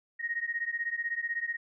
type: beating tone pair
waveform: sine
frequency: 1864.7 / 1880.7 Hz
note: A#6 / A#6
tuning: 0 / +15 cents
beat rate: 16 Hz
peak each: -33 / -34 dBFS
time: 0.19-1.57 s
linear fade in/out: 20 ms
effects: none